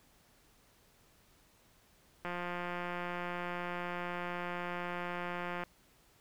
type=click train; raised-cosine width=0.5 ms; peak=-24 dBFS; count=597; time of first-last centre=2.25-5.636 s; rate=176 Hz; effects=pink hiss -66 dBFS RMS until 6.2 s